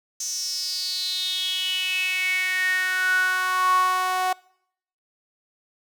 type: tone with high-pass filter sweep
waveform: sawtooth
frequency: 370 Hz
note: F#4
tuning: in tune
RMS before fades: -24 dBFS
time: 0.2-4.33 s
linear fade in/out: 5 ms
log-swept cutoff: 6200 to 830 Hz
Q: 8.3
effects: noise-tail reverb RT60 0.7 s tail -24 dB re dry